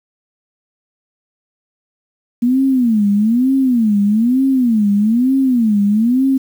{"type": "tone with vibrato", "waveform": "sine", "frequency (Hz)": 233.1, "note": "A#3", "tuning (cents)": 0, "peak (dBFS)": -10, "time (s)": [2.42, 6.38], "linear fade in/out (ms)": 10, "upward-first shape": "sine", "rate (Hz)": 1.1, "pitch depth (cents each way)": 250, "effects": ["7-bit"]}